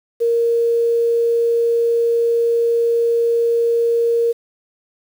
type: tone with quantisation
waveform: sine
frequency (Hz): 466.2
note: A#4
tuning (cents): 0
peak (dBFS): -13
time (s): 0.2-4.33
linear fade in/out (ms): 20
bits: 7
effects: none